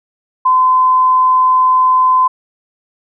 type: tone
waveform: sine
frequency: 1024 Hz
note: C6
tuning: 38 cents flat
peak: -7 dBFS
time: 0.45-2.28 s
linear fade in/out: 10 ms
effects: none